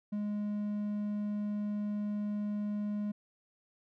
triangle tone, 207.7 Hz, G#3, in tune, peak -30 dBFS, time 0.12-3.12 s, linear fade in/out 10 ms, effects none

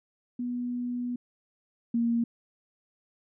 sine tone pair in turn, 244.6 / 233.7 Hz, B3 / A#3, -16 / +5 cents, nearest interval minor second, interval 79 cents, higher first, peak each -29 / -23 dBFS, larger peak second, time 0.39-1.16 / 1.94-2.24 s, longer first, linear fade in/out 5 ms, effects none

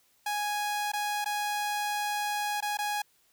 sawtooth tone with dropouts, 830 Hz, G#5, 1 cent flat, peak -25 dBFS, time 0.26-3.02 s, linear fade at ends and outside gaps 5 ms, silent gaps 0.919-0.934 / 1.245-1.258 / 2.606-2.624 / 2.772-2.787 s, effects white hiss -67 dBFS RMS until 3.32 s

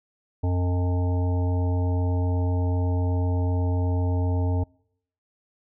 harmonic tone with a mistuned harmonic, 89.6 Hz, F2, 45 cents sharp, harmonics 1 / 3 / 5 / 7 / 9 / 10, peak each -21 / -31 / -35 / -38 / -40 / -41 dBFS, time 0.43-4.64 s, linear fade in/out 10 ms, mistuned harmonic 9, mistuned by +15 cents, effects noise-tail reverb RT60 0.7 s tail -26 dB re dry

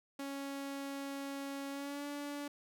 sawtooth tone with pitch glide, 277.2 to 288.1 Hz, C#4 to D4, 0 to -33 cents, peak -36 dBFS, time 0.19-2.48 s, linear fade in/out 5 ms, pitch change +67 cents, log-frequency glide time 1.7-2.06 s, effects none

